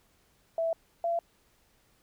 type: tone pair in turn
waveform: sine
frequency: 659.3 / 679 Hz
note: E5 / F5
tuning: 0 / -49 cents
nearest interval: minor second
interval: 51 cents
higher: second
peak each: -26 dBFS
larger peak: neither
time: 0.58-0.73 / 1.04-1.19 s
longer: neither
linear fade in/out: 2 ms
effects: pink hiss -67 dBFS RMS until 2.02 s